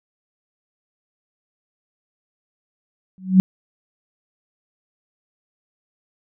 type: tone with exponential growth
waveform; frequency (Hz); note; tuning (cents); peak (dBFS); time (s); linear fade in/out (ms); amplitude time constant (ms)
sine; 187.5; F#3; +23; -4; 3.18-3.4; 0; 47
effects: none